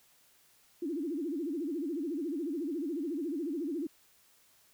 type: tone with vibrato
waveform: sine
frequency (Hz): 310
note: D#4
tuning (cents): -6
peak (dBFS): -32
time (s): 0.82-3.87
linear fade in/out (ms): 5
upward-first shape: sine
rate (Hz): 14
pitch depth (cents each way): 230
effects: white hiss -65 dBFS RMS until 4.73 s